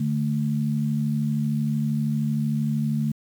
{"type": "tone pair together", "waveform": "sine", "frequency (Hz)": [147.04, 220], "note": ["D3", "A3"], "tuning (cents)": [2, 0], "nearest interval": "perfect fifth", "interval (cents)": 698, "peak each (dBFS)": -24, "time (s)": [0, 3.12], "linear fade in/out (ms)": 5, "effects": ["8-bit"]}